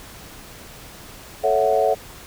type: chord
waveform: sine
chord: F# minor seventh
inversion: first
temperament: equal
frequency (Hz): 440 / 554.4 / 659.3 / 740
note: A4 / C#5 / E5 / F#5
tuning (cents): 0 / 0 / 0 / 0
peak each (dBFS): -21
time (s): 1.43-1.95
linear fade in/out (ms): 20
effects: pink hiss -41 dBFS RMS until 2.26 s